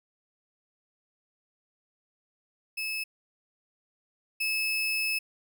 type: tone pair in turn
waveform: 35% pulse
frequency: 2600 / 2600 Hz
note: E7 / E7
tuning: -24 / -24 cents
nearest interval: unison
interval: 0 cents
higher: neither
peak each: -29 / -25 dBFS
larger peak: second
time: 2.77-3.04 / 4.4-5.19 s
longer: second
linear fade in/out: 10 ms
effects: none